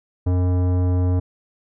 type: tone with tanh clipping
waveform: sine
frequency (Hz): 90.3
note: F#2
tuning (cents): -42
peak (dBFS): -18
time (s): 0.26-1.2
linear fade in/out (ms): 10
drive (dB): 16
effects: none